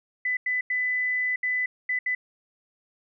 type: tone bursts at uneven times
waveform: sine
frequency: 2000 Hz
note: B6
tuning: 21 cents sharp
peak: -23 dBFS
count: 6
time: 0.25-0.37 / 0.46-0.61 / 0.7-1.36 / 1.43-1.66 / 1.89-1.99 / 2.06-2.15 s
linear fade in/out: 5 ms
effects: none